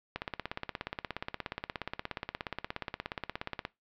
click train, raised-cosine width 0.3 ms, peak -18 dBFS, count 60, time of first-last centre 0.16-3.651 s, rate 16.9 Hz, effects noise-tail reverb RT60 0.2 s tail -20 dB re dry + low-pass 4000 Hz 12 dB/octave

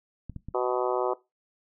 clicks, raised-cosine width 5 ms, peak -25 dBFS, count 3, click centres 0.297 / 0.363 / 0.486 s
harmonic tone, 125 Hz, B2, 21 cents sharp, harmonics 3 / 4 / 5 / 6 / 7 / 8 / 9 / 10, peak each -28 / -30 / -32 / -34 / -35 / -36 / -37 / -38 dBFS, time 0.54-1.14 s, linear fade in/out 10 ms
effects noise-tail reverb RT60 0.2 s tail -18 dB re dry

